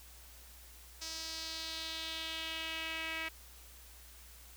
sawtooth tone with band-pass filter sweep, 322.9 Hz, E4, 36 cents flat, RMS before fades -41 dBFS, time 1.01-3.29 s, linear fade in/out 10 ms, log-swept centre 5400 to 2300 Hz, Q 2.8, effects added 60 Hz sine -56 dBFS peak until 4.56 s + white hiss -57 dBFS RMS until 4.56 s

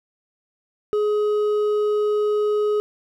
triangle tone with hard clipping, 420 Hz, G#4, 19 cents sharp, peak -19 dBFS, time 0.93-2.8 s, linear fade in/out 0 ms, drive 8 dB, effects none

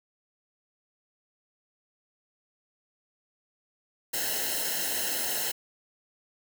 white noise with comb filter, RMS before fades -30 dBFS, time 4.13-5.52 s, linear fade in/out 10 ms, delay 0.85 ms, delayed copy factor -0.9, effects none

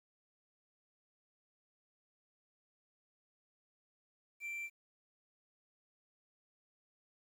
triangle tone with quantisation, 2349 Hz, D7, in tune, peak -38 dBFS, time 4.4-4.7 s, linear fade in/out 50 ms, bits 11, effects none

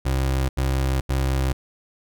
30% pulse tone bursts, 66.2 Hz, C2, 21 cents sharp, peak -17 dBFS, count 3, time 0.05-1.53 s, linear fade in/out 10 ms, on 440 ms, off 80 ms, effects none

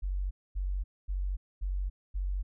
sine tone bursts, 46.95 Hz, F#1, 26 cents sharp, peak -29 dBFS, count 5, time 0.02-2.43 s, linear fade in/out 20 ms, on 290 ms, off 240 ms, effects none

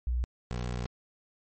sine / 20% pulse tone pair in turn, 60.8 / 60.8 Hz, B1 / B1, -26 / -26 cents, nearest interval unison, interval 0 cents, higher neither, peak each -26 / -27 dBFS, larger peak first, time 0.07-0.24 / 0.51-0.86 s, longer second, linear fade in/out 0 ms, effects MP3 32 kbps

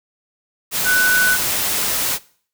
sine tone in noise, 1492 Hz, F#6, 14 cents sharp, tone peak -13 dBFS, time 0.84-1.38 s, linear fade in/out 50 ms, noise white, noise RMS -20 dBFS, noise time 0.71-2.19 s, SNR +4 dB, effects noise-tail reverb RT60 0.5 s tail -21 dB re dry

